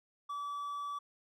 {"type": "tone", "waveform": "triangle", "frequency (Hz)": 1151, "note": "D6", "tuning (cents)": -35, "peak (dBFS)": -35, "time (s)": [0.29, 0.99], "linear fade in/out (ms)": 10, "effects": []}